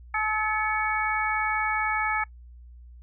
harmonic tone with a mistuned harmonic, 430.1 Hz, A4, 39 cents flat, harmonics 2 / 3 / 4 / 5, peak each -29 / -29 / -29 / -29 dBFS, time 0.14-2.24 s, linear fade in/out 5 ms, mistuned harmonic 5, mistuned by +62 cents, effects noise-tail reverb RT60 0.1 s tail -23 dB re dry + added 60 Hz sine -44 dBFS peak until 3.02 s

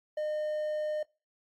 triangle tone, 609 Hz, D#5, 37 cents flat, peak -28 dBFS, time 0.17-1.03 s, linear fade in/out 5 ms, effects noise-tail reverb RT60 0.3 s tail -24 dB re dry + AAC 64 kbps

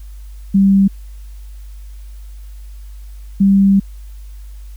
sine tone pair in turn, 195.6 / 196.32 Hz, G3 / G3, -4 / +3 cents, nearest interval unison, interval 7 cents, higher second, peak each -7 dBFS, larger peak neither, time 0.54-0.88 / 3.4-3.8 s, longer second, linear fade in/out 10 ms, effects added 50 Hz sine -30 dBFS peak until 4.76 s + white hiss -52 dBFS RMS until 4.76 s

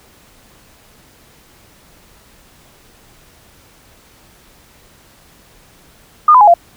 sine tone with pitch steps, 1218 / 1006.6 / 831.9 / 687.5 Hz, D#6 / B5 / G#5 / F5, -37 / +33 / +3 / -27 cents, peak -3 dBFS, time 6.28-6.54 s, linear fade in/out 5 ms, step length 65 ms, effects pink hiss -47 dBFS RMS until 6.76 s

